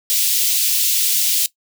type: high-pass noise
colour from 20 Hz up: white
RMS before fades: -17 dBFS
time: 0.1-1.46 s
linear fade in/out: 0 ms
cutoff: 2800 Hz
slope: 24 dB/octave
effects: noise-tail reverb RT60 0.1 s tail -18 dB re dry